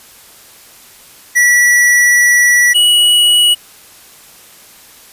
square tone pair in turn, 1947 / 2924 Hz, B6 / F#7, -25 / -21 cents, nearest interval perfect fifth, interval 704 cents, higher second, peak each -7 dBFS, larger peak neither, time 1.35-2.74 / 2.74-3.55 s, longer first, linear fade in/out 20 ms, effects white hiss -40 dBFS RMS until 5.12 s + resampled to 32000 Hz

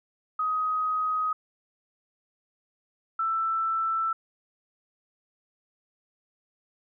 sine tone pair in turn, 1258 / 1327.7 Hz, D#6 / E6, +19 / +12 cents, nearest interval minor second, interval 93 cents, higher second, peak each -24 dBFS, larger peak neither, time 0.39-1.33 / 3.19-4.13 s, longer neither, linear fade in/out 5 ms, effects none

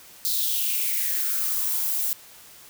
violet noise with high-pass filter sweep, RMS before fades -25 dBFS, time 0.25-2.13 s, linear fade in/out 0 ms, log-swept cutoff 4300 to 610 Hz, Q 4.7, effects white hiss -48 dBFS RMS until 2.69 s

